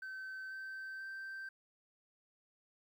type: tone with pitch steps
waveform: sine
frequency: 1537 / 1549.5 / 1562.1 Hz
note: G6 / G6 / G6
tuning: -35 / -21 / -7 cents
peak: -40 dBFS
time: 0.02-1.49 s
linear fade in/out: 5 ms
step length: 490 ms
effects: tanh soft clip ceiling -42 dBFS + 12-bit